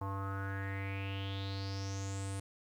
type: tone with low-pass filter sweep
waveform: square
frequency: 97.7 Hz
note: G2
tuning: 5 cents flat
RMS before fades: -39 dBFS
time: 0.01-2.4 s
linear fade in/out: 5 ms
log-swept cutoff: 990 to 9400 Hz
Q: 6.5
effects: 11-bit